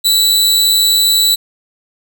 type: tone with amplitude modulation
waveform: sawtooth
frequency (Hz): 3949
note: B7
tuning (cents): -1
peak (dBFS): -3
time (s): 0.04-1.36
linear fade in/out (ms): 20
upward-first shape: sine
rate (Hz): 205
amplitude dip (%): 60
effects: none